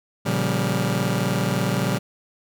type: chord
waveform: sawtooth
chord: G half-diminished seventh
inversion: first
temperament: just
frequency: 117.6 / 141.12 / 176.4 / 196 Hz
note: Bb2 / Db3 / F3 / G3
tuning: +16 / +31 / +18 / 0 cents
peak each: -22 dBFS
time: 0.25-1.99 s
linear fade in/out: 20 ms
effects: none